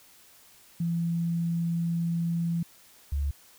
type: tone pair in turn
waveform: sine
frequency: 168.7 / 70.93 Hz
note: E3 / C#2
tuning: +40 / +40 cents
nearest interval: octave + minor third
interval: 1500 cents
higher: first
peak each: -25 dBFS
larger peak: neither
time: 0.8-2.63 / 3.12-3.31 s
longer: first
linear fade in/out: 5 ms
effects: white hiss -56 dBFS RMS until 3.58 s